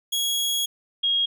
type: tone pair in turn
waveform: sawtooth / sine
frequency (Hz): 3322 / 3271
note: G#7 / G#7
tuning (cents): 0 / -27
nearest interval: unison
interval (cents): 27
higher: first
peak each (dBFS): -19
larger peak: neither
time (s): 0.12-0.66 / 1.03-1.26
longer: first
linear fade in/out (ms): 10
effects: none

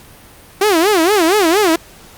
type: tone with vibrato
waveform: sawtooth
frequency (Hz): 370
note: F#4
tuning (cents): 0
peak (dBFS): -6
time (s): 0.61-1.76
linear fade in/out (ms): 5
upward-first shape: sine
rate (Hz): 4.3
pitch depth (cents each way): 260
effects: pink hiss -41 dBFS RMS until 2.17 s + Opus 48 kbps

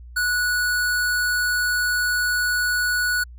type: tone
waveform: square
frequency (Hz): 1470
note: F#6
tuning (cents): -12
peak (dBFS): -20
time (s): 0.16-3.24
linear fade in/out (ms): 10
effects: added 60 Hz sine -38 dBFS peak until 3.38 s

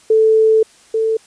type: tone pair in turn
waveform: sine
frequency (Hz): 440 / 444.1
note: A4 / A4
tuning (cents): 0 / +16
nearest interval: unison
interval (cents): 16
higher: second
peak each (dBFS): -8 / -13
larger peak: first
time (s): 0.1-0.63 / 0.94-1.17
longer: first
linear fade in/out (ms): 5
effects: white hiss -48 dBFS RMS until 1.26 s + resampled to 22050 Hz

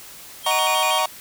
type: tone with vibrato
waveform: square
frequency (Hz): 2794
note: F7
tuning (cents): 0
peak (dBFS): -24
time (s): 0.43-1.03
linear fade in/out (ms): 50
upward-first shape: square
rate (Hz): 6.3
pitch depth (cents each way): 230
type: chord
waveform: 45% pulse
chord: D# minor seventh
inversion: none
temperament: just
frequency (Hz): 622.3 / 746.7 / 933.4 / 1120.1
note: D#5 / F#5 / A#5 / C#6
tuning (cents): 0 / +16 / +2 / +18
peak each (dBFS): -26 / -25 / -23 / -24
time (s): 0.46-1.06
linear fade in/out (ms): 5
effects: white hiss -41 dBFS RMS until 1.2 s

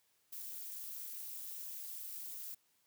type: noise with amplitude modulation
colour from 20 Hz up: violet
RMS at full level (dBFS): -42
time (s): 0.32-2.55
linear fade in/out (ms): 10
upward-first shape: sine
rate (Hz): 275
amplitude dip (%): 85
effects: white hiss -75 dBFS RMS until 2.86 s + high-pass 60 Hz 12 dB/octave

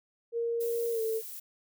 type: tone with pitch glide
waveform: sine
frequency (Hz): 466.2 to 445.9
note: A#4 to A4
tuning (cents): 0 to +23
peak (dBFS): -28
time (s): 0.32-1.22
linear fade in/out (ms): 50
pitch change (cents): -77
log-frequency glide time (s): 0.91-1.01
type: noise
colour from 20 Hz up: violet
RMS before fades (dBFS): -42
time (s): 0.6-1.4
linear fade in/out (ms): 10
effects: none

